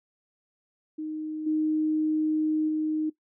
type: tone with level steps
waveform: sine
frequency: 310.1 Hz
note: D#4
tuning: 6 cents flat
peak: -30 / -22 / -24 dBFS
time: 0.98-3.1 s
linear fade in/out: 10 ms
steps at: 1.46 / 2.68 s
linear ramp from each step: 10 ms
effects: noise-tail reverb RT60 0.1 s tail -17 dB re dry